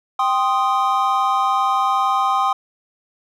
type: chord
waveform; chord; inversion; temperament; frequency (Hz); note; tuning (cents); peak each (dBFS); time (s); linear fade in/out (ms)
triangle; C minor; second; equal; 784 / 1046.5 / 1244.5; G5 / C6 / Eb6; 0 / 0 / 0; -18; 0.19-2.53; 5
effects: none